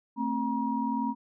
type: tone cluster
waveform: sine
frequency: 224.8 / 265.4 / 952 Hz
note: A3 / C4 / A#5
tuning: +37 / +25 / +36 cents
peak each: -31 dBFS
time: 0.16-1.15 s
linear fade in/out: 50 ms
effects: none